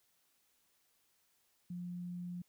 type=tone; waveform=sine; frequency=176.8 Hz; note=F3; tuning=22 cents sharp; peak=-40 dBFS; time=1.7-2.42 s; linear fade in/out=5 ms; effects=white hiss -75 dBFS RMS until 2.48 s